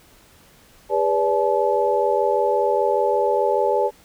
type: tone cluster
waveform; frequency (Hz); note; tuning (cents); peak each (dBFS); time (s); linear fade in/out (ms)
sine; 404.3 / 490.9 / 576 / 861; G#4 / B4 / D5 / A5; -46 / -10 / -34 / -38; -22; 0.89-3.91; 50
effects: pink hiss -52 dBFS RMS until 4.04 s